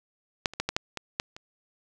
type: clicks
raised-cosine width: 0.2 ms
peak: -6 / -24 / -10 / -10 / -7 / -16 / -9 / -25 dBFS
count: 8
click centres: 0.458 / 0.536 / 0.6 / 0.69 / 0.765 / 0.973 / 1.199 / 1.365 s
effects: none